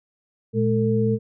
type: tone cluster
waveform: sine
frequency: 116.8 / 213.6 / 448.8 Hz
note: A#2 / G#3 / A4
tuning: +4 / +49 / +34 cents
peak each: -22 dBFS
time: 0.53-1.19 s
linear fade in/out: 50 ms
effects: none